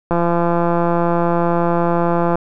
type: click train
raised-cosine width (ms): 1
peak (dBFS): -4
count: 385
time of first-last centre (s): 0.11-2.356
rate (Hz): 171
effects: none